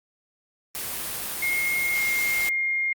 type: noise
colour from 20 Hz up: white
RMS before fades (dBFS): -31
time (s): 0.75-2.49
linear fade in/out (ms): 0
type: tone with pitch glide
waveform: sine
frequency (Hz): 2145 to 2126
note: C7 to C7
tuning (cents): +42 to +27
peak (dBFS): -22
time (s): 1.42-2.93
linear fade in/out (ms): 5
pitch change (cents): -15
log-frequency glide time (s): 1.89-2.15
effects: Opus 32 kbps